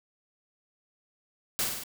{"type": "noise with echo", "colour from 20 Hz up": "white", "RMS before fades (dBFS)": -28, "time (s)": [1.59, 1.64], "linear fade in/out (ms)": 0, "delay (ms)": 49, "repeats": 4, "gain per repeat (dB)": -3, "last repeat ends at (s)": 1.836, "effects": []}